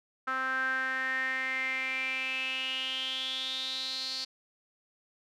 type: tone with band-pass filter sweep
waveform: sawtooth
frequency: 261.6 Hz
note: C4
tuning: in tune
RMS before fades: -33 dBFS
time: 0.27-4.25 s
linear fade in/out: 10 ms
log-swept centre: 1400 to 4500 Hz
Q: 8.7
effects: none